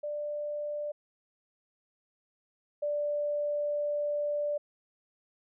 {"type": "tone pair in turn", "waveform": "sine", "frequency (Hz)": [591, 587.3], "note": ["D5", "D5"], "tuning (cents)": [11, 0], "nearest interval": "unison", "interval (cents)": 11, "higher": "first", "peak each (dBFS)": [-32, -28], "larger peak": "second", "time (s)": [[0.03, 0.92], [2.82, 4.58]], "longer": "second", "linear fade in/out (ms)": 10, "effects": []}